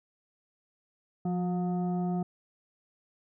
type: tone with frequency modulation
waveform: sine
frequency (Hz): 177.1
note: F3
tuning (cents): +24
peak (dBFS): -27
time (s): 1.25-2.23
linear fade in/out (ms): 5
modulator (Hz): 539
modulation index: 0.64
effects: none